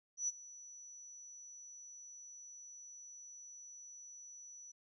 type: tone with ADSR envelope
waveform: sine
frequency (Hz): 5920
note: F#8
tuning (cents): 0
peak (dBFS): -32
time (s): 0.17-4.72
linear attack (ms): 110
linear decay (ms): 29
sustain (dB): -19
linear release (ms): 10
effects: none